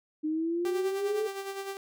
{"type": "exponential sweep", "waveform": "sine", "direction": "up", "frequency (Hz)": [304.3, 438.4], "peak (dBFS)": -27, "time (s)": [0.23, 1.28], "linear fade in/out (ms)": 20}
{"type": "tone with tremolo", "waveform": "sawtooth", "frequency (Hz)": 392, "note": "G4", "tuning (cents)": 0, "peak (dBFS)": -29, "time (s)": [0.65, 1.77], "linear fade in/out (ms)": 0, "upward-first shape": "sine", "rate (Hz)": 9.8, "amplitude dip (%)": 55}
{"effects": []}